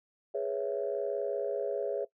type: chord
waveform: sine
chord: C# minor seventh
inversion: second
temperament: equal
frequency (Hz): 415.3 / 493.9 / 554.4 / 659.3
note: G#4 / B4 / C#5 / E5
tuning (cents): 0 / 0 / 0 / 0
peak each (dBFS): -34 / -38 / -33 / -37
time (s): 0.34-2.05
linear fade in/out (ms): 10
effects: noise-tail reverb RT60 0.1 s tail -19 dB re dry + tanh soft clip ceiling -20 dBFS